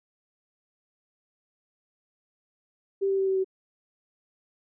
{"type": "tone with pitch steps", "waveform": "sine", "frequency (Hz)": [392, 388.8, 385.7, 382.6, 379.5], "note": ["G4", "G4", "G4", "G4", "F#4"], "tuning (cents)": [0, -14, -28, -42, 44], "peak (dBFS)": -22, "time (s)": [3.01, 3.445], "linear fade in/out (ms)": 20, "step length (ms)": 87, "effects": []}